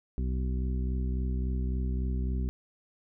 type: harmonic tone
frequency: 63.6 Hz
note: C2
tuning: 48 cents flat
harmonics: 1 / 2 / 3 / 4 / 5 / 6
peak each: -28 / -38 / -38 / -41 / -52 / -46 dBFS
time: 0.18-2.49 s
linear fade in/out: 0 ms
effects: none